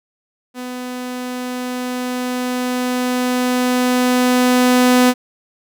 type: tone with level ramp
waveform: sawtooth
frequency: 250 Hz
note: B3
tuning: 21 cents sharp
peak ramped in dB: -22 to -5 dBFS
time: 0.54-5.14 s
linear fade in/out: 50 ms
effects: none